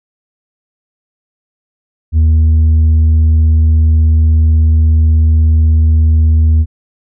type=tone with tanh clipping; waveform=sine; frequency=79.1 Hz; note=D#2; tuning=29 cents sharp; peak=-6 dBFS; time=2.12-6.66 s; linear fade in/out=50 ms; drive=3 dB; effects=none